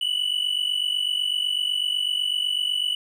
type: tone pair together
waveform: triangle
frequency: 2939 / 2987 Hz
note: F#7 / F#7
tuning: -12 / +16 cents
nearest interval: unison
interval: 28 cents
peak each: -24 / -23 dBFS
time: 0.01-2.95 s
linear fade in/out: 5 ms
effects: none